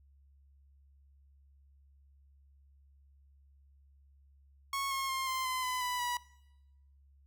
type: tone with pitch steps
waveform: sawtooth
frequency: 1100 / 1081.1 / 1062.5 / 1044.3 / 1026.3 / 1008.7 / 991.4 / 974.3 Hz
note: C#6 / C#6 / C6 / C6 / C6 / B5 / B5 / B5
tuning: -14 / -44 / +26 / -4 / -34 / +36 / +6 / -24 cents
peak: -29 dBFS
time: 4.73-6.17 s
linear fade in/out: 2 ms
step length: 180 ms
effects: noise-tail reverb RT60 1.0 s tail -23 dB re dry + added 69 Hz sine -60 dBFS peak until 7.26 s